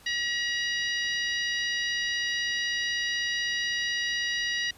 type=harmonic tone; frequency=956 Hz; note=A#5; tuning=43 cents sharp; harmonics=2 / 3 / 4 / 5 / 6; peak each=-29 / -33 / -35 / -37 / -39 dBFS; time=0.06-4.71 s; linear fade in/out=5 ms; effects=pink hiss -54 dBFS RMS until 4.77 s + resampled to 32000 Hz